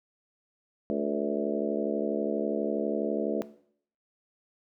harmonic tone with a mistuned harmonic, 72.2 Hz, D2, 29 cents flat, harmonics 3 / 4 / 5 / 6 / 7 / 8 / 9, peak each -32 / -33 / -34 / -35 / -35 / -36 / -37 dBFS, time 0.9-3.42 s, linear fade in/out 0 ms, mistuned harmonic 7, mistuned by -44 cents, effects noise-tail reverb RT60 0.6 s tail -17 dB re dry

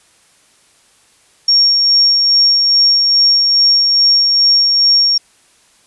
sine tone with tremolo, 5540 Hz, F8, 15 cents flat, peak -6 dBFS, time 1.48-5.18 s, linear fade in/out 5 ms, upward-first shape sine, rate 2.4 Hz, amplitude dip 30%, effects white hiss -51 dBFS RMS until 5.86 s + resampled to 24000 Hz

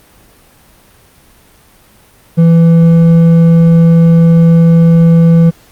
sine tone with hard clipping, 166.4 Hz, E3, 17 cents sharp, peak -4 dBFS, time 2.37-5.51 s, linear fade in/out 20 ms, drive 5 dB, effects pink hiss -44 dBFS RMS until 5.71 s + Opus 32 kbps

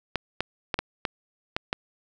clicks, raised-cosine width 0.3 ms, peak -9 dBFS, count 7, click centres 0.157 / 0.406 / 0.742 / 0.79 / 1.052 / 1.565 / 1.729 s, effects none

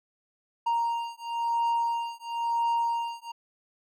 triangle beating tone pair, 932.3 / 933.28 Hz, A#5 / A#5, 0 / +2 cents, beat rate 0.98 Hz, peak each -27 dBFS, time 0.66-3.32 s, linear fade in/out 10 ms, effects none

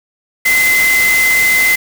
sine tone in noise, 2053 Hz, C7, 33 cents flat, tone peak -9 dBFS, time 0.45-1.76 s, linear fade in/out 10 ms, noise white, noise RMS -18 dBFS, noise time 0.45-1.76 s, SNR +6 dB, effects none

